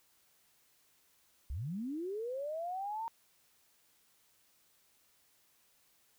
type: linear sweep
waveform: sine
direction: up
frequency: 53.5 to 928 Hz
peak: -36 dBFS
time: 1.5-3.08 s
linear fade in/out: 0 ms
effects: white hiss -70 dBFS RMS until 6.18 s